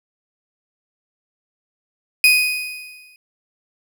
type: tone with exponential decay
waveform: 35% pulse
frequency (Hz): 2494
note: D#7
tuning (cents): +3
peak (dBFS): -6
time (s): 2.24-3.16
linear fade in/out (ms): 1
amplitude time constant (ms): 200
effects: none